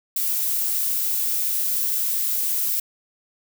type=noise; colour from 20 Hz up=violet; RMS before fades=-23 dBFS; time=0.16-2.8 s; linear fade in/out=5 ms; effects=none